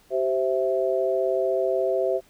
sine chord, C major, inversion second, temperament equal with one note detuned, 384.8 / 523.3 / 659.3 Hz, G4 / C5 / E5, -32 / 0 / 0 cents, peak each -25 dBFS, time 0.1-2.21 s, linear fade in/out 50 ms, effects pink hiss -58 dBFS RMS until 2.29 s

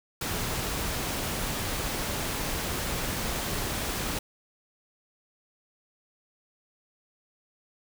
pink noise, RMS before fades -31 dBFS, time 0.21-4.19 s, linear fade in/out 5 ms, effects none

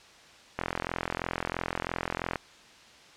click train, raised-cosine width 0.5 ms, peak -14 dBFS, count 77, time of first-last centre 0.59-2.357 s, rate 43 Hz, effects white hiss -53 dBFS RMS until 3.16 s + low-pass 5000 Hz 12 dB/octave

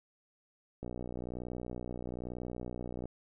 click train, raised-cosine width 2 ms, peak -27 dBFS, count 137, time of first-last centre 0.83-3.056 s, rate 61.1 Hz, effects none

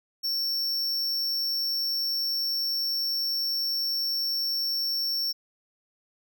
square tone, 5450 Hz, F8, 43 cents flat, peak -26 dBFS, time 0.23-5.33 s, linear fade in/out 20 ms, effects none

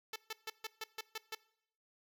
5% pulse tone bursts, 440 Hz, A4, in tune, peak -28 dBFS, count 8, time 0.13-1.35 s, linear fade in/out 5 ms, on 30 ms, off 140 ms, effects noise-tail reverb RT60 0.7 s tail -21 dB re dry

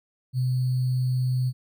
sine tone with sample-and-hold, 127.4 Hz, C3, 46 cents flat, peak -21 dBFS, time 0.33-1.53 s, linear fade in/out 50 ms, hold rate 4410 Hz, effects none

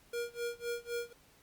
square tone with tremolo, 474.3 Hz, A#4, 30 cents sharp, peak -34 dBFS, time 0.13-1.13 s, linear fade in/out 5 ms, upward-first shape sine, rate 3.9 Hz, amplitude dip 95%, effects pink hiss -64 dBFS RMS until 1.42 s + Opus 48 kbps

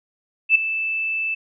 sine tone with ADSR envelope, 2637 Hz, E7, in tune, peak -8 dBFS, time 0.49-1.35 s, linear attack 63 ms, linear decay 6 ms, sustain -13 dB, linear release 12 ms, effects none

